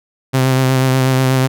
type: tone with vibrato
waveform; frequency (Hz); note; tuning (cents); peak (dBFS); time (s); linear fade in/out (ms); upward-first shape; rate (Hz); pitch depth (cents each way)
sawtooth; 130.81; C3; 0; -7; 0.33-1.48; 20; sine; 8.2; 23
effects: none